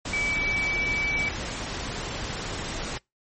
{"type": "tone in noise", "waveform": "sine", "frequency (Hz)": 2297, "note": "D7", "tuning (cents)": -39, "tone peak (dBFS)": -24, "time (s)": [0.13, 1.29], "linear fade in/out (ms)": 5, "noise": "pink", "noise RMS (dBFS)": -32, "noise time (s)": [0.05, 2.98], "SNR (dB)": 5, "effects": ["noise-tail reverb RT60 0.2 s tail -25 dB re dry", "MP3 32 kbps"]}